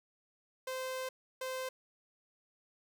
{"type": "tone bursts at uneven times", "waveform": "sawtooth", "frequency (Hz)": 518, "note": "C5", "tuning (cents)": -17, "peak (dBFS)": -33, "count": 2, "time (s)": [[0.67, 1.09], [1.41, 1.69]], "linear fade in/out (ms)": 5, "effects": []}